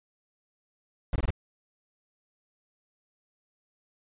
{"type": "noise bursts", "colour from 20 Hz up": "brown", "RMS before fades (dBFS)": -26, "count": 4, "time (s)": [1.13, 1.305], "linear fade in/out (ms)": 2, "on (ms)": 28, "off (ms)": 21, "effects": ["resampled to 8000 Hz"]}